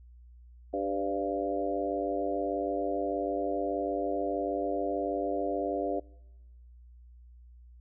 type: harmonic tone with a mistuned harmonic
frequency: 98.4 Hz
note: G2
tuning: 7 cents sharp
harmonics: 3 / 4 / 5 / 6 / 7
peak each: -35 / -35 / -35 / -35 / -35 dBFS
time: 0.73-6 s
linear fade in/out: 10 ms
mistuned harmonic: 5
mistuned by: +41 cents
effects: noise-tail reverb RT60 1.0 s tail -24 dB re dry + added 60 Hz sine -50 dBFS peak until 7.8 s

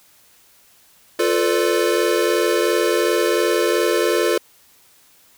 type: chord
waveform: square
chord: B half-diminished seventh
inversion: second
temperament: equal with one note detuned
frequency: 349.2 / 440 / 502.8 / 587.3 Hz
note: F4 / A4 / B4 / D5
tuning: 0 / 0 / +31 / 0 cents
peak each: -21 / -21 / -23 / -25 dBFS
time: 1.19-4.38 s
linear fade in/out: 5 ms
effects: white hiss -53 dBFS RMS until 5.37 s

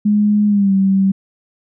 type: tone with pitch glide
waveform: sine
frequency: 208.5 to 193.42 Hz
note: G#3 to G3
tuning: +7 to -23 cents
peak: -10 dBFS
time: 0.05-1.12 s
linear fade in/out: 10 ms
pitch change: -130 cents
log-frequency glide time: 0.47-0.73 s
effects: none

